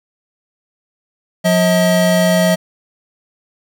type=tone pair together; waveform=square; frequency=178.9 / 637.5 Hz; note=F3 / D#5; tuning=+42 / +42 cents; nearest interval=octave + minor seventh; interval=2200 cents; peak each=-14 dBFS; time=1.44-2.56 s; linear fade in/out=20 ms; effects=none